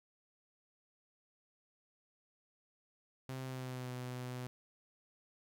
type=tone with pitch glide; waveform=sawtooth; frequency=130.81 to 125.48 Hz; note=C3 to B2; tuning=0 to +28 cents; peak=-37 dBFS; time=3.29-4.47 s; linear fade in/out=0 ms; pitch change=-72 cents; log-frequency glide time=3.42-3.92 s; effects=13-bit